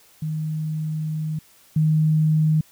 sine tone pair in turn, 155.7 / 155.7 Hz, D#3 / D#3, +2 / +2 cents, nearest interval unison, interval 0 cents, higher neither, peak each -23 / -15 dBFS, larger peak second, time 0.22-1.39 / 1.76-2.61 s, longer first, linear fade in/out 5 ms, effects white hiss -54 dBFS RMS until 2.71 s

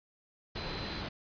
sine tone in noise, 4062 Hz, B7, 48 cents sharp, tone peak -45 dBFS, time 0.56-1.02 s, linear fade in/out 10 ms, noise pink, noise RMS -38 dBFS, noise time 0.55-1.09 s, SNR -10 dB, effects resampled to 11025 Hz

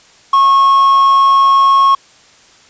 triangle tone with quantisation, 1093 Hz, C#6, 25 cents flat, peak -4 dBFS, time 0.33-1.95 s, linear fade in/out 5 ms, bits 5, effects white hiss -45 dBFS RMS until 2.69 s + resampled to 16000 Hz

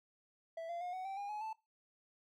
triangle tone with pitch steps, 659.3 / 686.9 / 715.7 / 745.6 / 776.8 / 809.4 / 843.2 / 878.5 Hz, E5 / F5 / F5 / F#5 / G5 / G#5 / G#5 / A5, 0 / -29 / +42 / +13 / -16 / -45 / +26 / -3 cents, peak -38 dBFS, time 0.57-1.53 s, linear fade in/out 5 ms, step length 120 ms, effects noise-tail reverb RT60 0.2 s tail -18 dB re dry

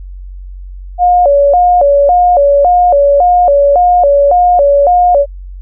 sine tone with vibrato, 636 Hz, D#5, 38 cents sharp, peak -4 dBFS, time 0.98-5.26 s, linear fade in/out 50 ms, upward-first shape square, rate 1.8 Hz, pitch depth 200 cents each way, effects added 46 Hz sine -24 dBFS peak until 5.61 s

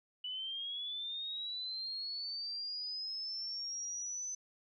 sine linear sweep, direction up, 2960 to 6090 Hz, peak -38 dBFS, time 0.24-4.35 s, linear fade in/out 5 ms, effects none

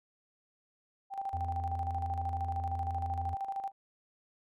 sine tone with tremolo, 784 Hz, G5, in tune, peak -32 dBFS, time 1.1-3.72 s, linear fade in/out 50 ms, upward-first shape square, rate 13 Hz, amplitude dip 60%
triangle tone, 84.5 Hz, E2, 43 cents sharp, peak -33 dBFS, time 1.33-3.35 s, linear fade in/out 10 ms
effects none

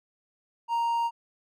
triangle tone, 932.3 Hz, A#5, in tune, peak -22 dBFS, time 0.68-1.11 s, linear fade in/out 50 ms, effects none

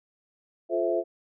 sine chord, F major seventh, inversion none, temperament equal with one note detuned, 349.2 / 433.2 / 523.3 / 659.3 Hz, F4 / A4 / C5 / E5, 0 / -27 / 0 / 0 cents, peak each -28 / -31 / -30 / -27 dBFS, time 0.69-1.04 s, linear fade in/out 50 ms, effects none

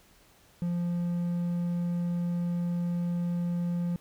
triangle tone, 173.8 Hz, F3, 8 cents flat, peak -25 dBFS, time 0.62-3.96 s, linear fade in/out 0 ms, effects pink hiss -60 dBFS RMS until 4 s

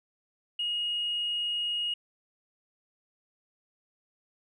sine tone, 2876 Hz, F#7, 50 cents flat, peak -27 dBFS, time 0.59-1.94 s, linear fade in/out 5 ms, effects tanh soft clip ceiling -23 dBFS

